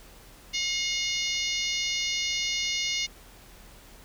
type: harmonic tone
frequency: 718 Hz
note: F5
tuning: 48 cents sharp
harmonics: 3 / 4 / 5 / 6 / 7 / 8 / 9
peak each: -32 / -33 / -34 / -35 / -35 / -36 / -37 dBFS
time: 0.53-3.07 s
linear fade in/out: 20 ms
effects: added 41 Hz sine -52 dBFS peak until 4.04 s + pink hiss -52 dBFS RMS until 4.04 s